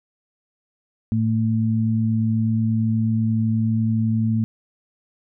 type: tone pair together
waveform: sine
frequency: 111.03 / 222.9 Hz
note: A2 / A3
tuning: +16 / +23 cents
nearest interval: octave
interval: 1207 cents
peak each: -20 dBFS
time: 1.12-4.44 s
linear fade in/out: 0 ms
effects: none